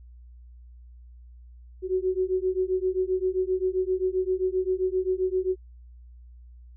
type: beating tone pair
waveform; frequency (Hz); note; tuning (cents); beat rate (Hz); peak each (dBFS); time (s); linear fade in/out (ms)
sine; 368.6 / 376.2; F#4 / F#4; -7 / +29; 7.6; -26; 1.82-5.56; 50
effects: added 60 Hz sine -45 dBFS peak until 6.76 s